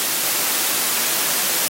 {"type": "noise", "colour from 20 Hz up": "white", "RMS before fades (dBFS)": -20, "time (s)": [0, 1.68], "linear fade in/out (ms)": 0, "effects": ["high-pass 200 Hz 12 dB/octave", "AAC 48 kbps"]}